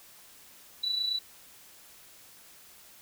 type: tone with amplitude modulation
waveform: sine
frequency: 3951 Hz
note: B7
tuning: in tune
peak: -25 dBFS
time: 0.83-1.19 s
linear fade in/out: 10 ms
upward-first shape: sine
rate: 28.6 Hz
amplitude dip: 55%
effects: white hiss -54 dBFS RMS until 3.01 s